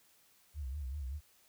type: tone with vibrato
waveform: sine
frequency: 69 Hz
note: C#2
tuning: 7 cents flat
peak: -37 dBFS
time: 0.54-1.21 s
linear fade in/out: 50 ms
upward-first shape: sine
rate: 5.2 Hz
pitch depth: 160 cents each way
effects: white hiss -67 dBFS RMS until 1.48 s